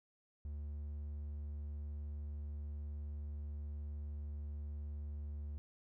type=tone; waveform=triangle; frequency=73.42 Hz; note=D2; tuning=in tune; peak=-39 dBFS; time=0.45-5.58 s; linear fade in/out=0 ms; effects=none